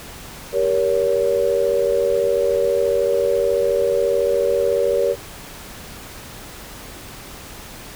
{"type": "chord", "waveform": "sine", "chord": "G diminished", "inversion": "none", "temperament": "just", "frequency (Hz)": [392, 470.4, 564.5], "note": ["G4", "Bb4", "Db5"], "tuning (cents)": [0, 16, 31], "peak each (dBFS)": [-22, -19, -19], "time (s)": [0.52, 5.16], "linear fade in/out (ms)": 50, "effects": ["pink hiss -37 dBFS RMS until 7.95 s"]}